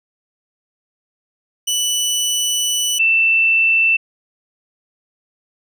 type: tone pair in turn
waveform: 20% pulse / sine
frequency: 2970 / 2668 Hz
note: F#7 / E7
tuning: +6 / +20 cents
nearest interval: major second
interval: 186 cents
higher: first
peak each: -11 dBFS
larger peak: neither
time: 1.67-2.99 / 2.99-3.97 s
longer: first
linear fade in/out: 10 ms
effects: none